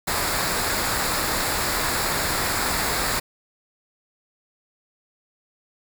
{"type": "noise with comb filter", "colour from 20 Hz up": "pink", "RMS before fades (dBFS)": -24, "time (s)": [0.07, 3.2], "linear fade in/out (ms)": 10, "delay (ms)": 0.33, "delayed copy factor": -0.55, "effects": []}